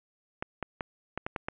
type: clicks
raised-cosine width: 0.5 ms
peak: -17 dBFS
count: 7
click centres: 0.425 / 0.627 / 0.808 / 1.176 / 1.265 / 1.362 / 1.485 s
effects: resampled to 8000 Hz + 8-bit